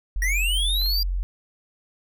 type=tone; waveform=sine; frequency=45 Hz; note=F#1; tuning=47 cents flat; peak=-22 dBFS; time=0.16-1.23 s; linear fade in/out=0 ms
type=linear sweep; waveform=square; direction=up; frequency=1864.7 to 4814 Hz; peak=-23 dBFS; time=0.22-1.03 s; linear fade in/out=2 ms
type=clicks; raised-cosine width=0.3 ms; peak=-28 dBFS; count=2; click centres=0.816 / 0.861 s
effects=none